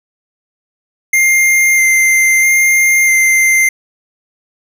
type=tone with vibrato; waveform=square; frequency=2100 Hz; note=C7; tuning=6 cents sharp; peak=-8 dBFS; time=1.13-3.69 s; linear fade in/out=5 ms; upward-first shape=square; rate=0.77 Hz; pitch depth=9 cents each way; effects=none